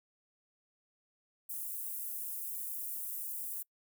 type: high-pass noise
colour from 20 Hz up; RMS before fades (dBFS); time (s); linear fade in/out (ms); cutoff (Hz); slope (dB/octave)
white; -40; 1.49-3.63; 10; 10000; 24
effects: noise-tail reverb RT60 0.1 s tail -25 dB re dry